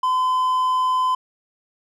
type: tone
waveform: triangle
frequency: 1020 Hz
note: C6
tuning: 44 cents flat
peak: -15 dBFS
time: 0.03-1.15 s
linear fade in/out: 5 ms
effects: none